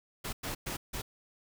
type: noise bursts at uneven times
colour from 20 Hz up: pink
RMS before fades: -37 dBFS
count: 4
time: 0.24-0.33 / 0.43-0.55 / 0.66-0.77 / 0.93-1.02 s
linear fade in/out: 10 ms
effects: none